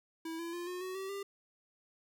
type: tone with pitch steps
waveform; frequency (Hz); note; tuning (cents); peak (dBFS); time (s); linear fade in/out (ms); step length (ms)
square; 326.1 / 337 / 348.3 / 360 / 372 / 384.5 / 397.3; E4 / E4 / F4 / F#4 / F#4 / G4 / G4; -19 / +38 / -5 / -47 / +9 / -33 / +23; -39; 0.25-1.23; 5; 140
effects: none